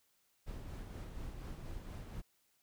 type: noise with tremolo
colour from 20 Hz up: brown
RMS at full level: -44 dBFS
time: 0.46-2.22 s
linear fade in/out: 20 ms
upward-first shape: sine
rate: 4.2 Hz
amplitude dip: 35%
effects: white hiss -75 dBFS RMS until 2.62 s